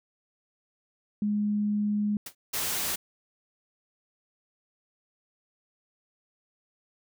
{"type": "tone", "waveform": "sine", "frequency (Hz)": 208.1, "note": "G#3", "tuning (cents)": 4, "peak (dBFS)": -24, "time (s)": [1.22, 2.17], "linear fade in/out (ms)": 2}
{"type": "noise with exponential decay", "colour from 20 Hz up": "white", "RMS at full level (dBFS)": -33, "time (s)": [2.26, 2.35], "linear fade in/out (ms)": 5, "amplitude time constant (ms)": 19}
{"type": "noise", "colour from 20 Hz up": "white", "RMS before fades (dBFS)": -30, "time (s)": [2.53, 2.96], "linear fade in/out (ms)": 10}
{"effects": []}